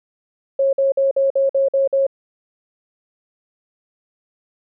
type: tone bursts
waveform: sine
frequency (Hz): 545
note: C#5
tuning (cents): -29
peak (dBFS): -13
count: 8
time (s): 0.59-2.067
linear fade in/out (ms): 5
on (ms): 140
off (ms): 51
effects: none